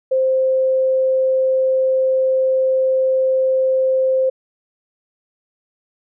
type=tone; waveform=sine; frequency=523.3 Hz; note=C5; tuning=in tune; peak=-13 dBFS; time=0.11-4.3 s; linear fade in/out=10 ms; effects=none